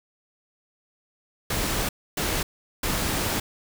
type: noise bursts at uneven times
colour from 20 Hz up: pink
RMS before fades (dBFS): -26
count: 3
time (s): 1.5-1.89 / 2.17-2.43 / 2.83-3.4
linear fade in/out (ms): 5
effects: none